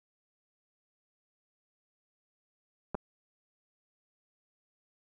clicks, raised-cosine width 1 ms, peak -20 dBFS, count 2, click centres 2.946 / 2.951 s, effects none

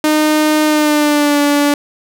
sawtooth tone with pitch glide, 306.3 to 289.1 Hz, D#4 to D4, -27 to -27 cents, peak -6 dBFS, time 0.04-1.74 s, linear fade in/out 2 ms, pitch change -100 cents, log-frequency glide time 0.64-1.4 s, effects none

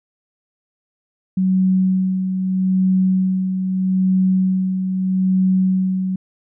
sine tone with tremolo, 187.3 Hz, F#3, 21 cents sharp, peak -12 dBFS, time 1.37-6.16 s, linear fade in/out 5 ms, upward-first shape sine, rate 0.79 Hz, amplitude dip 50%, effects none

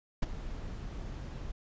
brown noise with ADSR envelope, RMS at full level -25 dBFS, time 0.22-1.52 s, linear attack 10 ms, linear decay 17 ms, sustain -15 dB, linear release 11 ms, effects resampled to 16000 Hz

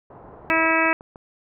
white low-pass noise, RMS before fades -44 dBFS, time 0.1-0.67 s, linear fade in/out 5 ms, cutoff 930 Hz, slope 24 dB/octave
harmonic tone, 324.4 Hz, E4, 28 cents flat, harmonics 1 / 2 / 3 / 4 / 5 / 6 / 7 / 8, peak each -25 / -25 / -25 / -25 / -25 / -25 / -25 / -25 dBFS, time 0.5-0.93 s, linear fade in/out 0 ms
click train, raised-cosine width 1 ms, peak -27 dBFS, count 4, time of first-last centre 0.71-1.158 s, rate 6.69 Hz
effects none

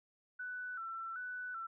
sine tone with vibrato, 1414 Hz, F6, 21 cents sharp, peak -40 dBFS, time 0.39-1.67 s, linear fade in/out 10 ms, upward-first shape square, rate 1.3 Hz, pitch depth 91 cents each way, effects none

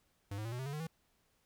square tone with pitch steps, 100 / 107.18 / 114.87 / 123.11 / 131.95 / 141.42 / 151.57 / 162.45 Hz, G2 / A2 / A#2 / B2 / C3 / C#3 / D#3 / E3, +35 / -45 / -25 / -5 / +15 / +35 / -45 / -25 cents, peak -39 dBFS, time 0.31-0.87 s, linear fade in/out 5 ms, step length 70 ms, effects pink hiss -75 dBFS RMS until 1.45 s

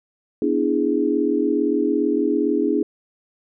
sine chord, E dominant seventh, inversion second, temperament equal with one note detuned, 246.9 / 293.7 / 331.3 / 415.3 Hz, B3 / D4 / E4 / G#4, 0 / 0 / +9 / 0 cents, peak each -25 / -21 / -23 / -22 dBFS, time 0.42-2.83 s, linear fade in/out 2 ms, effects none

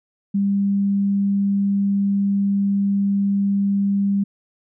sine tone, 199.1 Hz, G3, 27 cents sharp, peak -16 dBFS, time 0.34-4.24 s, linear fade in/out 10 ms, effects none

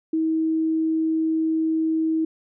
sine tone, 320 Hz, D#4, 49 cents sharp, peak -19 dBFS, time 0.13-2.25 s, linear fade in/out 5 ms, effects none

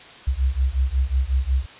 sine beating tone pair, 63 / 68.5 Hz, B1 / C#2, +35 / -20 cents, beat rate 5.5 Hz, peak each -21 dBFS, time 0.27-1.66 s, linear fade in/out 10 ms, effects white hiss -43 dBFS RMS until 1.79 s + resampled to 8000 Hz

